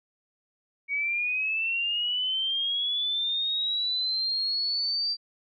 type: linear sweep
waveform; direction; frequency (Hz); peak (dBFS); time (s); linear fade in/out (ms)
sine; up; 2238 to 4699; -25; 0.88-5.17; 50
effects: none